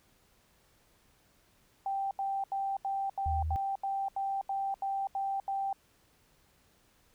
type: tone bursts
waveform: sine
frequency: 784 Hz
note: G5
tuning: in tune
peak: -30 dBFS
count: 12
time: 1.86-5.729 s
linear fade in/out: 2 ms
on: 250 ms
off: 79 ms
type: tone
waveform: sine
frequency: 78.8 Hz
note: D#2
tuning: 23 cents sharp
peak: -30 dBFS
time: 3.26-3.56 s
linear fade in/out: 0 ms
effects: pink hiss -67 dBFS RMS until 7.14 s